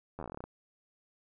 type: slowing click train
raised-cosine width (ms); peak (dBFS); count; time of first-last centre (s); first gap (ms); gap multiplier
1; -27; 13; 0.19-0.44; 11; 1.11
effects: none